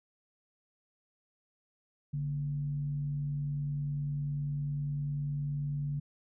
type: tone with frequency modulation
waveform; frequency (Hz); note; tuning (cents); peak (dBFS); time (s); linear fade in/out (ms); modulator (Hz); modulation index
sine; 144.6; D3; -27; -31; 2.13-6; 10; 89.8; 0.25
effects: none